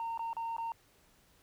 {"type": "tone with dropouts", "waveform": "sine", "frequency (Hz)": 917, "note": "A#5", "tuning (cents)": -29, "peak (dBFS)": -32, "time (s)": [0, 0.72], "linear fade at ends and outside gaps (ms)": 1, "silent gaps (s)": [[0.176, 0.193], [0.331, 0.367], [0.566, 0.582]], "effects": ["tanh soft clip ceiling -33 dBFS", "pink hiss -66 dBFS RMS until 1.42 s"]}